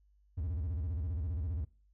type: tone with vibrato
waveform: triangle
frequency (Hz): 80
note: D#2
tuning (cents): +49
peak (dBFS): -31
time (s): 0.37-1.65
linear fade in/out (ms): 10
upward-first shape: square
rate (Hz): 15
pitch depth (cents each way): 220
effects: noise-tail reverb RT60 0.4 s tail -22 dB re dry + added 50 Hz sine -64 dBFS peak until 1.93 s